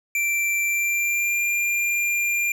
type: tone with pitch glide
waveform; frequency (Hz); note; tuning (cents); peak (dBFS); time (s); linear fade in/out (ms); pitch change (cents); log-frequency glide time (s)
square; 2349 to 2393; D7 to D7; 0 to +32; -21; 0.15-2.52; 2; +32; 0.66-1.41
effects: none

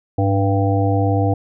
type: harmonic tone with a mistuned harmonic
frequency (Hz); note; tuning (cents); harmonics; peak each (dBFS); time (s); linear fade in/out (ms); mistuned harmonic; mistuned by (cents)
98; G2; 0; 1 / 3 / 5 / 7 / 8; -16 / -21 / -23 / -24 / -25; 0.18-1.34; 5; 1; +73
effects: none

